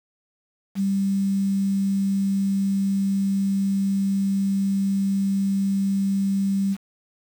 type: tone with quantisation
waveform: sine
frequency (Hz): 196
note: G3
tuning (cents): 0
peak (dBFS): -19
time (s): 0.75-6.77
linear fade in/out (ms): 50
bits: 7
effects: none